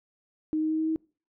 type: tone with pitch steps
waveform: sine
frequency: 311.1 / 313.1 / 315.1 / 317.1 / 319.1 Hz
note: D#4 / D#4 / D#4 / D#4 / D#4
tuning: 0 / +11 / +22 / +33 / +44 cents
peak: -24 dBFS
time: 0.53-0.96 s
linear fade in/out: 0 ms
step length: 86 ms
effects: noise-tail reverb RT60 0.4 s tail -26 dB re dry